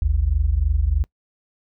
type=tone pair together; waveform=sine; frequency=53.22 / 76.4 Hz; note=G#1 / D#2; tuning=+43 / -31 cents; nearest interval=tritone; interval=626 cents; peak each=-19 dBFS; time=0.02-1.04 s; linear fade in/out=0 ms; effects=noise-tail reverb RT60 0.1 s tail -24 dB re dry